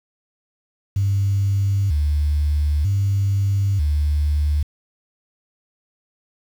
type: tone with vibrato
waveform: sine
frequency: 85.7 Hz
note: F2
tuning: 32 cents flat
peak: -15 dBFS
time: 0.96-4.63 s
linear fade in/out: 5 ms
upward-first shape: square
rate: 0.53 Hz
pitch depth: 250 cents each way
effects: tanh soft clip ceiling -11 dBFS + 7-bit